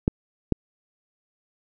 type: clicks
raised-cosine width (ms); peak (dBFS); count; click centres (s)
3; -6; 2; 0.079 / 0.523
effects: none